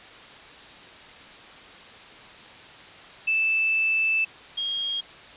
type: tone pair in turn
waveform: sine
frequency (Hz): 2637 / 3250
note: E7 / G#7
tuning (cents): 0 / -38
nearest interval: major third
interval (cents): 362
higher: second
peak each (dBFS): -20 / -25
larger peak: first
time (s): 3.27-4.25 / 4.57-5.01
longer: first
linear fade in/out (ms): 10
effects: white hiss -45 dBFS RMS until 5.36 s + resampled to 8000 Hz